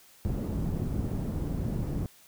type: low-pass noise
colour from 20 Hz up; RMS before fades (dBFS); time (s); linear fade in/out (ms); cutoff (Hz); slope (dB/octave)
white; -31; 0.25-2.06; 0; 180; 12
effects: white hiss -57 dBFS RMS until 2.27 s